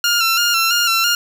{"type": "tone with vibrato", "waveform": "15% pulse", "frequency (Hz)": 1381, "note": "F6", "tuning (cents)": -20, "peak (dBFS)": -7, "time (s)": [0.04, 1.15], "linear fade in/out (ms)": 2, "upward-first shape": "square", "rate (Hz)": 3, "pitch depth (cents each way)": 39, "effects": []}